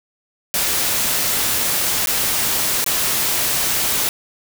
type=noise with dropouts; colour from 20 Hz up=white; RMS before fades=-19 dBFS; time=0.54-4.09 s; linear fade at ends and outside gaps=0 ms; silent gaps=2.06-2.072 / 2.843-2.863 s; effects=none